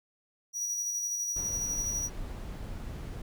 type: tone with tremolo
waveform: square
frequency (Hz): 5800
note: F#8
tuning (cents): -35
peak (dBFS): -30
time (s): 0.53-2.1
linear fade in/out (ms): 50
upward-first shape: square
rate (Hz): 12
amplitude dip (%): 25
type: noise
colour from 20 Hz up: brown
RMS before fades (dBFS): -39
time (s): 1.36-3.22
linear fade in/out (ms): 5
effects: none